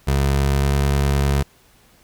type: tone with pitch glide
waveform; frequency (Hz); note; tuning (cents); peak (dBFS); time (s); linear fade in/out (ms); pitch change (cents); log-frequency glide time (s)
25% pulse; 69.1 to 69.86; C#2 to C#2; -5 to +14; -12; 0.07-1.43; 10; +19; 0.52-0.73
effects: pink hiss -54 dBFS RMS until 2.03 s